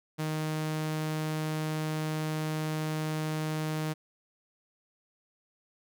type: tone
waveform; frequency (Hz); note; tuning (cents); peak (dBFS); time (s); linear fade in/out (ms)
sawtooth; 155.56; D#3; 0; -26; 0.18-3.94; 20
effects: none